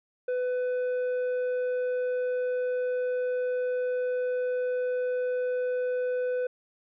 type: tone with tanh clipping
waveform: sine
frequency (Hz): 500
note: B4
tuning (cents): +21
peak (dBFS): -27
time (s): 0.28-6.47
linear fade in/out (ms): 5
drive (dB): 6
effects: none